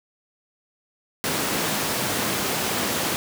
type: high-pass noise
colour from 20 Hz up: pink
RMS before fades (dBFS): -25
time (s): 1.24-3.16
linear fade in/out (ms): 0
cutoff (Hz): 170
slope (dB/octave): 12
effects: none